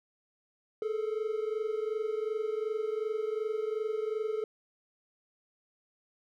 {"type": "tone pair together", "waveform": "triangle", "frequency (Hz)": [427.2, 449.9], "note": ["G#4", "A4"], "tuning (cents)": [49, 39], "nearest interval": "minor second", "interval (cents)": 90, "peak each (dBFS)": [-30, -33], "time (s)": [0.82, 4.44], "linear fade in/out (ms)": 2, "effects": []}